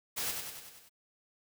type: noise with echo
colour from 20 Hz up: white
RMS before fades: -35 dBFS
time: 0.16-0.32 s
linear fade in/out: 20 ms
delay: 96 ms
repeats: 6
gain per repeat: -4 dB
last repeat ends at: 0.896 s
effects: none